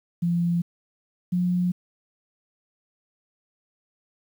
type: tone pair in turn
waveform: sine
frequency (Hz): 171.9 / 178.59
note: F3 / F3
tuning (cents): -27 / +39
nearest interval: minor second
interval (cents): 66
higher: second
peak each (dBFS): -20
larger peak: neither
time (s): 0.22-0.62 / 1.32-1.72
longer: neither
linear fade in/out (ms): 10
effects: 9-bit